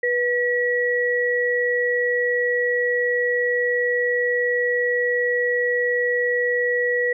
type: tone pair together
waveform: sine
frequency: 489.3 / 1928.6 Hz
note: B4 / B6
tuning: -16 / -42 cents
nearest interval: 2 octaves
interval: 2374 cents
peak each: -21 dBFS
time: 0.03-7.13 s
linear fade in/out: 5 ms
effects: none